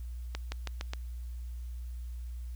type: accelerating click train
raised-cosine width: 0.2 ms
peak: -19 dBFS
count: 5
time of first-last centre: 0.35-0.935 s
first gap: 170 ms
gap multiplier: 0.9
effects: added 60 Hz sine -37 dBFS peak until 2.55 s + white hiss -64 dBFS RMS until 2.55 s